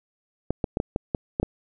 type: clicks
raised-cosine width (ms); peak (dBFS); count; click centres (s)
2; -10; 8; 0.506 / 0.642 / 0.771 / 0.801 / 0.961 / 1.148 / 1.399 / 1.43
effects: none